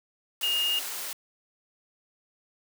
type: tone in noise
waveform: sine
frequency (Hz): 2841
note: F7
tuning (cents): +29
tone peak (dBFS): -24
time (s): 0.43-0.79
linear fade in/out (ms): 2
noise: white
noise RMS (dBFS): -35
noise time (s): 0.41-1.13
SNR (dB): +8
effects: high-pass 400 Hz 12 dB/octave